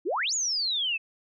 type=exponential two-way sweep; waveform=sine; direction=up then down; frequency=291.7 to 7030 to 2546 Hz; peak=-25 dBFS; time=0.05-0.98 s; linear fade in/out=20 ms; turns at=0.34 s; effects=none